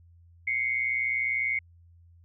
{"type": "tone pair together", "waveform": "sine", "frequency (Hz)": [2093, 2213], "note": ["C7", "C#7"], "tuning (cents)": [0, -3], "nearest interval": "minor second", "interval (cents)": 97, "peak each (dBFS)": -28, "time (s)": [0.47, 1.59], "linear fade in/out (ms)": 5, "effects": ["added 85 Hz sine -53 dBFS peak until 2.24 s"]}